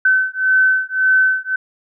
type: beating tone pair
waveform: sine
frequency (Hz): 1524 / 1525.8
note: G6 / G6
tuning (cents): -49 / -47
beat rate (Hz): 1.8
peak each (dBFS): -15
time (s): 0.05-1.56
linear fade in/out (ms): 5
effects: none